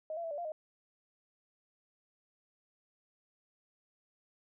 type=tone with pitch steps; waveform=sine; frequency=627 / 679 / 658 / 583 / 693 / 621 Hz; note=D#5 / F5 / E5 / D5 / F5 / D#5; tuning=+13 / -49 / -3 / -13 / -14 / -3 cents; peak=-36 dBFS; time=0.1-0.52 s; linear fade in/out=2 ms; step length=70 ms; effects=none